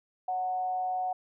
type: tone with frequency modulation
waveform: sine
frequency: 737 Hz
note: F#5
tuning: 7 cents flat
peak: -28 dBFS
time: 0.28-1.13 s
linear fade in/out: 5 ms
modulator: 174 Hz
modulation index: 0.26
effects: none